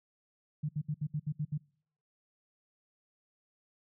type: tone bursts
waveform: sine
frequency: 150 Hz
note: D3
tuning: 37 cents sharp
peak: -30 dBFS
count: 8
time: 0.63-1.579 s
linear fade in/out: 10 ms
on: 60 ms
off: 67 ms
effects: noise-tail reverb RT60 0.6 s tail -25 dB re dry